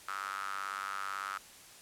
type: tone with high-pass filter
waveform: sawtooth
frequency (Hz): 98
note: G2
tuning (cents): 0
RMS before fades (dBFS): -39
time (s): 0.08-1.38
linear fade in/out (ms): 0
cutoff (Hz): 1300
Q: 8.3
effects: white hiss -54 dBFS RMS until 1.81 s + low-pass 11000 Hz 12 dB/octave